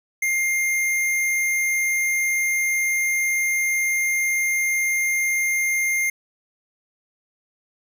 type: tone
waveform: square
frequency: 2113 Hz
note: C7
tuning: 16 cents sharp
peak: -20 dBFS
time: 0.22-6.1 s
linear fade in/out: 5 ms
effects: none